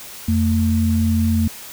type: tone pair together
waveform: sine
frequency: 87.4 / 224 Hz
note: F2 / A3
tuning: +2 / +31 cents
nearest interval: octave + major third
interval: 1629 cents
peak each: -17 dBFS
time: 0.28-1.48 s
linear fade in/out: 5 ms
effects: white hiss -36 dBFS RMS until 1.72 s